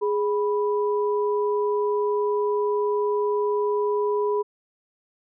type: tone pair together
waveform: sine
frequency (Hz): 415.3 / 984.6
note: G#4 / B5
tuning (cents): 0 / -6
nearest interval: octave + minor third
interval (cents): 1494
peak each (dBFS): -21 / -28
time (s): 0.01-4.43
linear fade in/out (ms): 20
effects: none